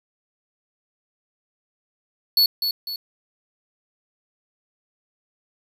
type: tone with echo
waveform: square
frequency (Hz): 4417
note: C#8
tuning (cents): -7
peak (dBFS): -14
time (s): 2.37-2.46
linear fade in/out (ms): 2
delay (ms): 250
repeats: 2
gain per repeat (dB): -7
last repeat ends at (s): 2.96
effects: 8-bit